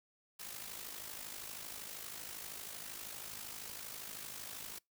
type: noise with amplitude modulation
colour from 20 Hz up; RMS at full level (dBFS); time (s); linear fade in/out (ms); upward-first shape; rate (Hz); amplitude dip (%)
white; -44; 0.39-4.79; 10; sine; 52.7; 60
effects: noise-tail reverb RT60 0.2 s tail -26 dB re dry